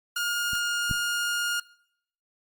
sawtooth tone, 1421 Hz, F6, 30 cents sharp, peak -22 dBFS, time 0.16-1.6 s, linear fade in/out 5 ms
clicks, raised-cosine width 5 ms, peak -27 / -17 dBFS, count 2, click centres 0.533 / 0.912 s
effects noise-tail reverb RT60 0.7 s tail -22 dB re dry + Opus 24 kbps

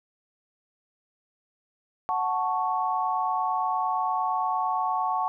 sine chord, F# minor, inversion none, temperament equal, 740 / 880 / 1108.7 Hz, F#5 / A5 / C#6, 0 / 0 / 0 cents, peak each -28 dBFS, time 2.09-5.28 s, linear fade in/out 0 ms, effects none

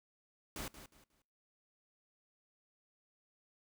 pink noise with echo, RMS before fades -43 dBFS, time 0.56-0.68 s, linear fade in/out 2 ms, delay 180 ms, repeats 3, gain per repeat -11 dB, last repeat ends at 1.22 s, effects noise-tail reverb RT60 0.6 s tail -23 dB re dry

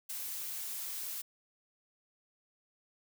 blue noise, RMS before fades -40 dBFS, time 0.09-1.22 s, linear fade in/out 10 ms, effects none

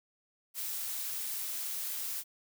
blue noise, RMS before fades -37 dBFS, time 0.54-2.24 s, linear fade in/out 50 ms, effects none

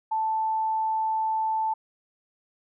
sine tone, 880 Hz, A5, in tune, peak -23 dBFS, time 0.11-1.74 s, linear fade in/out 10 ms, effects none

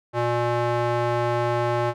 square tone with band-pass filter, 119.7 Hz, A#2, 46 cents sharp, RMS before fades -23 dBFS, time 0.13-1.94 s, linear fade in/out 50 ms, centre 770 Hz, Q 1, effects none

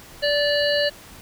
harmonic tone with a mistuned harmonic, 582 Hz, D5, 16 cents flat, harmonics 1 / 3 / 5 / 7 / 8, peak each -20 / -25 / -27 / -28 / -29 dBFS, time 0.22-0.9 s, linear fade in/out 20 ms, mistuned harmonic 8, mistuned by -59 cents, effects pink hiss -44 dBFS RMS until 1.21 s

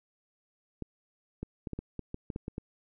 clicks, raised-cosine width 3 ms, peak -23 dBFS, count 11, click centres 0.823 / 1.43 / 1.672 / 1.733 / 1.79 / 1.993 / 2.144 / 2.302 / 2.361 / 2.481 / 2.581 s, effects none

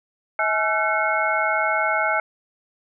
sine tone cluster, 642 / 847 / 1351 / 1506 / 2175 Hz, E5 / G#5 / E6 / F#6 / C#7, -46 / +34 / +42 / +30 / -33 cents, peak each -25 dBFS, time 0.39-2.2 s, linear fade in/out 2 ms, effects none

